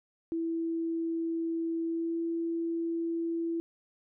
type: tone with pitch glide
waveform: sine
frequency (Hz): 330.1 to 333.4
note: E4 to E4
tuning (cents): +2 to +20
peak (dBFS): -29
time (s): 0.32-3.6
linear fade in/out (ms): 0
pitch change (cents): +18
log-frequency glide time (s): 1.84-2.2
effects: none